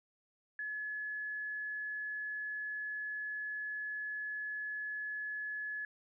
sine tone, 1705 Hz, G#6, 45 cents sharp, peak -37 dBFS, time 0.59-5.85 s, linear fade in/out 2 ms, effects none

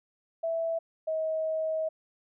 sine tone pair in turn, 659.3 / 635.1 Hz, E5 / D#5, 0 / +35 cents, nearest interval minor second, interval 65 cents, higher first, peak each -27 dBFS, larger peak neither, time 0.43-0.79 / 1.07-1.89 s, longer second, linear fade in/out 10 ms, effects none

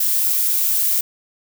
violet noise, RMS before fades -18 dBFS, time 0-1.01 s, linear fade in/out 5 ms, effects none

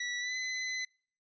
sawtooth tone with pitch glide, 1950 to 2023 Hz, B6 to B6, -23 to +41 cents, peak -30 dBFS, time 0-0.85 s, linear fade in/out 5 ms, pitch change +64 cents, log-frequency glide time 0.19-0.36 s, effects noise-tail reverb RT60 0.5 s tail -26 dB re dry + resampled to 16000 Hz

